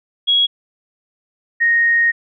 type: tone pair in turn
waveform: sine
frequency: 3320 / 1863.3 Hz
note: G#7 / A#6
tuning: -1 / -1 cents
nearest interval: minor seventh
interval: 1000 cents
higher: first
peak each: -11 dBFS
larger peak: neither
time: 0.27-0.47 / 1.6-2.12 s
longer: second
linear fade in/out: 20 ms
effects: none